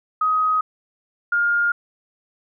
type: tone pair in turn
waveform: sine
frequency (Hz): 1259 / 1413.2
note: D#6 / F6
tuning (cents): +20 / +20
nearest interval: major second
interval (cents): 200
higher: second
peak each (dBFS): -16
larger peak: neither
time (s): 0.21-0.61 / 1.32-1.72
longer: neither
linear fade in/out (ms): 5
effects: none